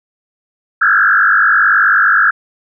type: tone with frequency modulation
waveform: sine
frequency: 1507 Hz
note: F#6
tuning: 31 cents sharp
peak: -7 dBFS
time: 0.81-2.31 s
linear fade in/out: 10 ms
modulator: 49.4 Hz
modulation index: 3.9
effects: none